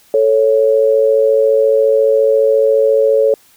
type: tone pair together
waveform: sine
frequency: 440 / 554.4 Hz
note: A4 / C#5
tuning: 0 / 0 cents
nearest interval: major third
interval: 400 cents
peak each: -11 dBFS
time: 0.14-3.34 s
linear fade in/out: 2 ms
effects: white hiss -49 dBFS RMS until 3.56 s